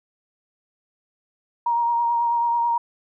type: tone with vibrato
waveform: sine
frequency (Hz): 941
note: A#5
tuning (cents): +16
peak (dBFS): -18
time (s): 1.66-2.78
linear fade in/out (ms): 5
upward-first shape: triangle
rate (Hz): 9.2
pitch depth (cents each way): 23
effects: none